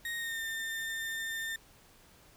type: tone with pitch glide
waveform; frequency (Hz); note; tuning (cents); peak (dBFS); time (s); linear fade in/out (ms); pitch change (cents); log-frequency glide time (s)
35% pulse; 1864.7 to 1803.3; A#6 to A6; 0 to +42; -33; 0.05-1.56; 2; -58; 0.17-0.43
effects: pink hiss -60 dBFS RMS until 2.36 s